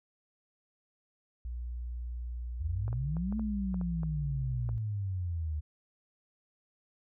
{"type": "tone with pitch glide", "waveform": "sine", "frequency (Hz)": [60.1, 59.72], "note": ["B1", "A#1"], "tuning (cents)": [-46, 43], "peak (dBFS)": -35, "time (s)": [1.45, 4.78], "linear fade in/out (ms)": 0, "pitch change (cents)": -11, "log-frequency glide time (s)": [1.81, 4.57]}
{"type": "exponential two-way sweep", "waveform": "sine", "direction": "up then down", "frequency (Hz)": [74.1, 221.2, 74.1], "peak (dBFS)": -31, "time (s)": [2.6, 5.61], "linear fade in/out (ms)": 20, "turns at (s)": 3.38}
{"type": "clicks", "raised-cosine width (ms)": 1, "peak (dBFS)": -32, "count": 9, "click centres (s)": [2.88, 2.929, 3.168, 3.325, 3.395, 3.743, 3.813, 4.033, 4.691]}
{"effects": []}